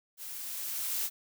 blue noise with level ramp, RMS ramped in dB -43 to -31 dBFS, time 0.17-1.1 s, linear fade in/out 50 ms, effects none

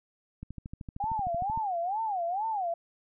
click train, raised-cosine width 5 ms, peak -27 dBFS, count 16, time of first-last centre 0.43-1.575 s, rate 13.1 Hz
sine tone with vibrato, 780 Hz, G5, 9 cents flat, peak -28 dBFS, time 1-2.74 s, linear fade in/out 5 ms, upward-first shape sine, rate 2.2 Hz, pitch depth 250 cents each way
effects none

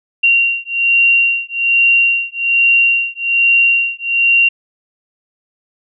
sine beating tone pair, 2759 / 2760.2 Hz, F7 / F7, -22 / -21 cents, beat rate 1.2 Hz, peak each -13 dBFS, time 0.23-4.49 s, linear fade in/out 10 ms, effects none

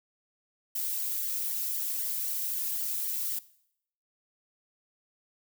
violet noise with flanger, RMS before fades -32 dBFS, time 0.75-3.39 s, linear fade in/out 5 ms, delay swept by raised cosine 0.77 to 2.57 ms, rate 3.9 Hz, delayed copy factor -0.85, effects noise-tail reverb RT60 0.7 s tail -19 dB re dry

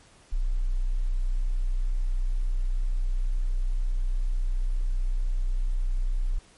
sine tone, 31.06 Hz, B0, 11 cents sharp, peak -22 dBFS, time 0.32-6.39 s, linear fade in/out 10 ms, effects pink hiss -56 dBFS RMS until 6.57 s + MP3 48 kbps

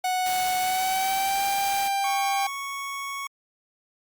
45% pulse tone with pitch glide, 738 to 791 Hz, F#5 to G5, -5 to +15 cents, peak -23 dBFS, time 0.04-2.47 s, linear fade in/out 5 ms, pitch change +120 cents, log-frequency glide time 0.59-1.44 s
white noise, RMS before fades -34 dBFS, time 0.26-1.88 s, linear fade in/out 2 ms
25% pulse tone, 1108.7 Hz, C#6, in tune, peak -27 dBFS, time 2.04-3.27 s, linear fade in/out 2 ms
effects Opus 48 kbps

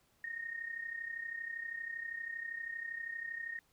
sine tone with amplitude modulation, 1850 Hz, A#6, 14 cents flat, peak -36 dBFS, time 0.24-3.59 s, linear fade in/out 2 ms, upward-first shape sine, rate 32.6 Hz, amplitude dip 70%, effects pink hiss -72 dBFS RMS until 3.72 s

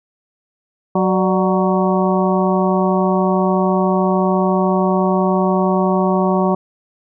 harmonic tone with a mistuned harmonic, 186.1 Hz, F#3, 10 cents sharp, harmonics 1 / 2 / 3 / 4 / 5 / 6, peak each -16 / -19 / -21 / -22 / -23 / -24 dBFS, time 0.95-6.55 s, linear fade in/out 5 ms, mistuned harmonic 3, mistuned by +88 cents, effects none

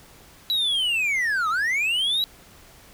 triangle linear two-way sweep, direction down then up, 3951 to 1209 to 3951 Hz, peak -19 dBFS, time 0.5-2.24 s, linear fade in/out 0 ms, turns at 1.49 s, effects pink hiss -50 dBFS RMS until 2.93 s

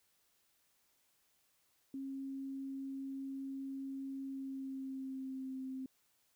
sine tone with pitch glide, 270.5 to 262.3 Hz, C#4 to C4, -42 to +4 cents, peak -40 dBFS, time 1.94-5.86 s, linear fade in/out 2 ms, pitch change -54 cents, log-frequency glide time 4.19-5.61 s, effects white hiss -75 dBFS RMS until 6.35 s

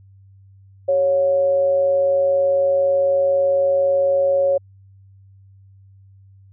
sine tone with amplitude modulation, 553 Hz, C#5, 4 cents flat, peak -12 dBFS, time 0.88-4.58 s, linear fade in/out 10 ms, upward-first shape sine, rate 162 Hz, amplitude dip 40%, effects added 97 Hz sine -45 dBFS peak until 6.52 s

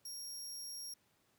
25% pulse tone, 5588 Hz, F8, in tune, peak -39 dBFS, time 0.05-0.94 s, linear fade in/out 5 ms, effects pink hiss -74 dBFS RMS until 1.38 s + high-pass 100 Hz 12 dB/octave

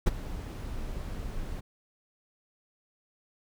brown noise with ADSR envelope, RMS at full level -19 dBFS, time 0.06-1.61 s, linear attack 12 ms, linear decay 25 ms, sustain -17 dB, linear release 16 ms, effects none

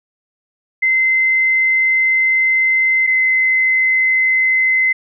sine tone pair in turn, 2066 / 2053 Hz, C7 / C7, -22 / -33 cents, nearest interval unison, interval 11 cents, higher first, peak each -11 dBFS, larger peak neither, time 0.82-3.07 / 3.07-4.93 s, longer first, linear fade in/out 10 ms, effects none

